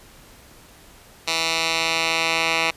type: tone with band-pass filter sweep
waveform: 10% pulse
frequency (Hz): 163.7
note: E3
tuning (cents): -12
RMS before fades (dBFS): -22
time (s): 1.27-2.71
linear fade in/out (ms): 10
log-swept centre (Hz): 4000 to 2600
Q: 1.3
effects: pink hiss -48 dBFS RMS until 2.76 s + resampled to 32000 Hz